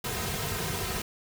pink noise with comb filter, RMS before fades -32 dBFS, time 0.04-1.02 s, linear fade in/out 5 ms, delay 3.5 ms, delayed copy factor -0.75, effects none

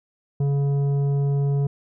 sine tone with tanh clipping, 140.8 Hz, C#3, 27 cents sharp, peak -20 dBFS, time 0.4-1.67 s, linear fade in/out 5 ms, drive 9 dB, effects none

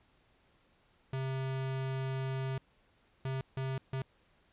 square tone bursts at uneven times, 132.8 Hz, C3, 26 cents sharp, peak -34 dBFS, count 4, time 1.13-2.58 / 3.25-3.41 / 3.57-3.78 / 3.93-4.02 s, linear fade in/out 2 ms, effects pink hiss -69 dBFS RMS until 4.52 s + resampled to 8000 Hz

